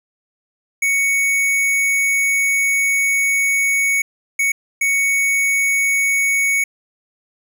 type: tone bursts at uneven times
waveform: square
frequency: 2226 Hz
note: C#7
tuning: 7 cents sharp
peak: -15 dBFS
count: 3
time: 0.82-4.02 / 4.39-4.52 / 4.81-6.64 s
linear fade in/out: 5 ms
effects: none